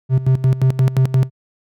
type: tone with tremolo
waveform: triangle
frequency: 130.81 Hz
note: C3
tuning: in tune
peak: -7 dBFS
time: 0.09-1.3 s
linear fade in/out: 50 ms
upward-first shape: square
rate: 5.7 Hz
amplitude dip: 80%
effects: high-pass 80 Hz 12 dB/octave